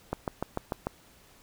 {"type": "click train", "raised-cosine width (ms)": 1, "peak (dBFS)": -15, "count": 6, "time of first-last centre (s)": [0.13, 0.87], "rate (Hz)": 6.76, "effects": ["pink hiss -58 dBFS RMS until 1.42 s"]}